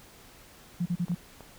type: tone bursts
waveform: sine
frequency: 174.61 Hz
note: F3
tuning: in tune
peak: -25 dBFS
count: 4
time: 0.8-1.15 s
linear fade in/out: 10 ms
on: 59 ms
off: 38 ms
type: clicks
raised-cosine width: 1 ms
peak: -31 dBFS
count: 3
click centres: 1.083 / 1.117 / 1.407 s
effects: pink hiss -53 dBFS RMS until 1.58 s